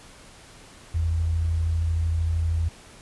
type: tone pair together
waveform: sine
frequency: 49.46 / 82.41 Hz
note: G1 / E2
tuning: +16 / 0 cents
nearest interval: major sixth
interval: 884 cents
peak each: -33 / -21 dBFS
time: 0.94-2.69 s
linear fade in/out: 10 ms
effects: pink hiss -48 dBFS RMS until 3.01 s + resampled to 24000 Hz